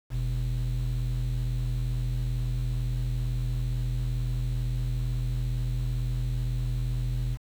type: ring-modulated tone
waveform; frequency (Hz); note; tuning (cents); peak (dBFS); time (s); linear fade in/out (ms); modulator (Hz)
triangle; 84.7; E2; +48; -20; 0.1-7.38; 50; 38.9
effects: tanh soft clip ceiling -17 dBFS + 8-bit